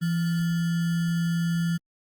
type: tone with sample-and-hold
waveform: sine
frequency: 168.4 Hz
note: E3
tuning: 37 cents sharp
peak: -22 dBFS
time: 0.01-1.78 s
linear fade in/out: 20 ms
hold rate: 1575 Hz
effects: Opus 24 kbps